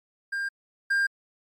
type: tone pair in turn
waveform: triangle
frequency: 1600 / 1600 Hz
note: G6 / G6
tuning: +35 / +35 cents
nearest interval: unison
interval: 0 cents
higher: neither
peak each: -25 / -19 dBFS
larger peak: second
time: 0.32-0.49 / 0.9-1.07 s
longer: neither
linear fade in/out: 10 ms
effects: MP3 96 kbps